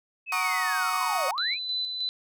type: linear two-way sweep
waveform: sine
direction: down then up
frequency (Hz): 2637 to 513 to 2637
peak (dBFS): -29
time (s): 0.26-1.59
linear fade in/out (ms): 50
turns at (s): 1.27
type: chord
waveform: 35% pulse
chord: D# minor seventh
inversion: first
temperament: equal with one note detuned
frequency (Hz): 740 / 932.3 / 1108.7 / 1256.1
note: F#5 / A#5 / C#6 / D#6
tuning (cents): 0 / 0 / 0 / +16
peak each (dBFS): -32 / -32 / -28 / -29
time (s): 0.32-1.31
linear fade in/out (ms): 2
type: tone with tremolo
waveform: sine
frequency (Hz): 4005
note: B7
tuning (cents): +23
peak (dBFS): -26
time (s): 1.38-2.09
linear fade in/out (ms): 0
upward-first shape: square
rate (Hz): 3.2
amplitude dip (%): 40
effects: none